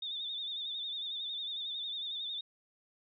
sine tone with vibrato, 3606 Hz, A7, 42 cents sharp, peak -36 dBFS, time 0.02-2.41 s, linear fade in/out 5 ms, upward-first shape sine, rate 11 Hz, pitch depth 68 cents each way, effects none

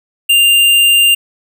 sine tone with hard clipping, 2794 Hz, F7, in tune, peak -7 dBFS, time 0.29-1.15 s, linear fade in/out 10 ms, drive 17 dB, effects none

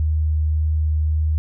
sine tone with vibrato, 77.3 Hz, D#2, 11 cents flat, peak -16 dBFS, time 0-1.38 s, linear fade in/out 0 ms, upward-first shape triangle, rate 1.8 Hz, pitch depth 8 cents each way, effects none

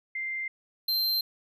sine / square tone pair in turn, 2092 / 4138 Hz, C7 / C8, -1 / -20 cents, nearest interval octave, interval 1181 cents, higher second, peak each -30 / -25 dBFS, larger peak second, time 0.15-0.48 / 0.88-1.21 s, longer neither, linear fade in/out 5 ms, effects none

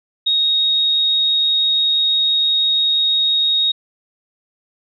sine tone, 3751 Hz, A#7, 10 cents sharp, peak -13 dBFS, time 0.26-3.72 s, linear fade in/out 10 ms, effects none

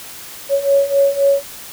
sine beating tone pair, 554.4 / 558.2 Hz, C#5 / C#5, 0 / +12 cents, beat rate 3.8 Hz, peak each -16 / -13 dBFS, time 0.49-1.43 s, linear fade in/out 50 ms, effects white hiss -34 dBFS RMS until 1.72 s

